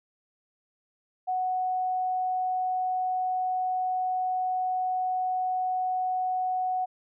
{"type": "tone", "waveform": "sine", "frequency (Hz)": 740, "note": "F#5", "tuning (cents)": 0, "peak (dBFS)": -25, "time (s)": [1.27, 6.86], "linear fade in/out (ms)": 20, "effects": []}